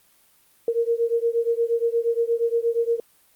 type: beating tone pair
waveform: sine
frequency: 461.7 / 470.2 Hz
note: A#4 / A#4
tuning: -17 / +15 cents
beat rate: 8.5 Hz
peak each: -22 / -23 dBFS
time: 0.68-3 s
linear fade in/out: 2 ms
effects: white hiss -59 dBFS RMS until 3.35 s + Opus 32 kbps